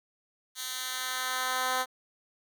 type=tone with high-pass filter sweep; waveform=10% pulse; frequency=256.4 Hz; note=C4; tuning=35 cents flat; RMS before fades=-32 dBFS; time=0.55-1.86 s; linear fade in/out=50 ms; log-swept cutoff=3700 to 680 Hz; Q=0.78; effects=none